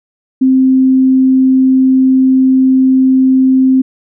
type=tone; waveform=sine; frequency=261.6 Hz; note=C4; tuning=in tune; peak=-5 dBFS; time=0.41-3.82 s; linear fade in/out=10 ms; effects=none